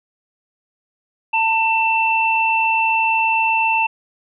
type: tone pair together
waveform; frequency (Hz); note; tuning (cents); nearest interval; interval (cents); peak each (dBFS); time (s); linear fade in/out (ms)
sine; 896.4 / 2676; A5 / E7; +32 / +25; octave + perfect fifth; 1893; -17; 1.33-3.87; 10
effects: none